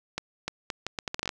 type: accelerating click train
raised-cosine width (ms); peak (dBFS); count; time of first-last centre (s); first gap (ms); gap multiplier
0.2; -13; 12; 0.18-1.292; 300; 0.74
effects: none

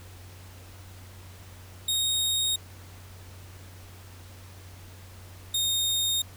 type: tone pair in turn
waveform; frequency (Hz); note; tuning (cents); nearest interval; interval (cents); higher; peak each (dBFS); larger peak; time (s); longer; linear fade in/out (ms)
sawtooth; 3729 / 3695; A#7 / A#7; 0 / -16; unison; 16; first; -21; neither; 1.88-2.56 / 5.54-6.22; neither; 5
effects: added 92 Hz sine -45 dBFS peak until 6.36 s + pink hiss -51 dBFS RMS until 6.36 s

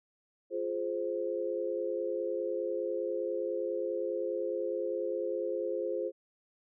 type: chord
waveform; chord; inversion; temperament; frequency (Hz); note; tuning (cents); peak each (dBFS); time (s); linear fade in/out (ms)
sine; F minor; none; just; 349.2 / 419.1 / 523.8; F4 / Ab4 / C5; 0 / +16 / +2; -36 / -36 / -34; 0.5-6.12; 50
effects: none

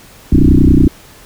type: tone with frequency modulation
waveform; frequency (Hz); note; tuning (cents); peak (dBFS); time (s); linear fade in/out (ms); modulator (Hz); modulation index
sine; 125.5; B2; +28; -4; 0.32-0.88; 5; 30.7; 6.4
effects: pink hiss -40 dBFS RMS until 1.25 s

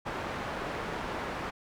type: low-pass noise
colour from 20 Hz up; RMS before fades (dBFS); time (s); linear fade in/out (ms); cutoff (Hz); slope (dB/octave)
white; -36; 0.05-1.51; 20; 1300; 12
effects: none

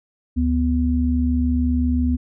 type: tone pair together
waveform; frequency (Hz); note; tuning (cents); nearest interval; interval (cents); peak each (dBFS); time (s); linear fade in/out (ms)
sine; 73.42 / 247.7; D2 / B3; 0 / +5; octave + major sixth; 2105; -19; 0.36-2.17; 20
effects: none

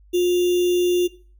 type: tone with sample-and-hold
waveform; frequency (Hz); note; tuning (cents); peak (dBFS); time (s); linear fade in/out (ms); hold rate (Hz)
sine; 355.9; F4; +33; -15; 0.13-1.08; 20; 3150
effects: noise-tail reverb RT60 0.4 s tail -18 dB re dry + added 50 Hz sine -48 dBFS peak until 1.39 s

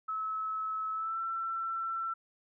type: tone with pitch glide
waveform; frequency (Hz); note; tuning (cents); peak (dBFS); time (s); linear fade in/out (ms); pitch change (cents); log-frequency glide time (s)
sine; 1296 to 1342.5; E6 to E6; -30 to +31; -32; 0.08-2.14; 10; +61; 0.93-1.2
effects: none

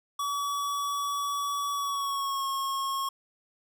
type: tone with pitch glide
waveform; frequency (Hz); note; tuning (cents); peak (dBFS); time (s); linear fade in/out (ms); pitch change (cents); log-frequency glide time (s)
square; 1139 to 1087.6; C#6 to C#6; +47 to -33; -29; 0.19-3.09; 5; -80; 1.72-2.46
effects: none

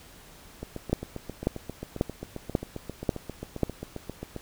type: two click trains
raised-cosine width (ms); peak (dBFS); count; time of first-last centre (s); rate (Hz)
2; -9 / -21; 6 / 29; 0.93-3.633 / 0.63-4.363; 1.85 / 7.5
effects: pink hiss -51 dBFS RMS until 4.41 s

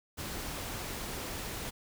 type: noise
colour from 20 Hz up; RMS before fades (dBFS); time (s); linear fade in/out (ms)
pink; -39; 0.17-1.71; 20
effects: none

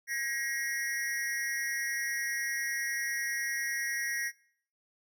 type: tone with amplitude modulation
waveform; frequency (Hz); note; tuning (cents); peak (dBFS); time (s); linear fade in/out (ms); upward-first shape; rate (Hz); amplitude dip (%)
square; 1893; A#6; +26; -28; 0.07-4.32; 50; sine; 250; 95
effects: noise-tail reverb RT60 0.6 s tail -21 dB re dry

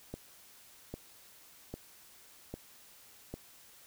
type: click train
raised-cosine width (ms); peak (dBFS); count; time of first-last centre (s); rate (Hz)
2; -26; 5; 0.14-3.34; 1.25
effects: white hiss -58 dBFS RMS until 3.86 s

